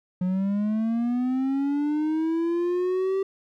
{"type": "linear sweep", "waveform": "triangle", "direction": "up", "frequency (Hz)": [179.4, 390], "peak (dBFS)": -20, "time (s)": [0.21, 3.23], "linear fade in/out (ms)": 5, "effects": []}